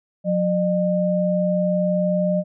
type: tone pair together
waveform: sine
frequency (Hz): 180.9 / 606.5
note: F#3 / D#5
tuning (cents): -39 / -44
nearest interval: octave + major sixth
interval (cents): 2095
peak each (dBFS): -20 / -20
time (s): 0.24-2.44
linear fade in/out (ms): 50
effects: none